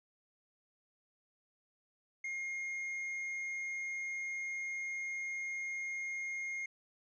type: tone with tanh clipping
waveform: sine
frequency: 2135 Hz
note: C7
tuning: 34 cents sharp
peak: -38 dBFS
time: 2.24-6.66 s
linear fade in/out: 5 ms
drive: 5 dB
effects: resampled to 16000 Hz